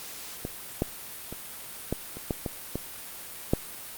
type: clicks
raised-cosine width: 2 ms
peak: -18 / -11 / -23 / -13 / -26 / -13 / -16 / -16 / -7 dBFS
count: 9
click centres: 0.451 / 0.821 / 1.326 / 1.926 / 2.17 / 2.308 / 2.462 / 2.756 / 3.535 s
effects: white hiss -41 dBFS RMS until 3.97 s + Opus 48 kbps